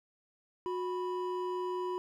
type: tone pair together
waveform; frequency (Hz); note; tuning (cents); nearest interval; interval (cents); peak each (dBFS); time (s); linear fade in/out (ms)
triangle; 364.1 / 987.3; F#4 / B5; -28 / -1; octave + perfect fourth; 1727; -32 / -36; 0.66-1.98; 0
effects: none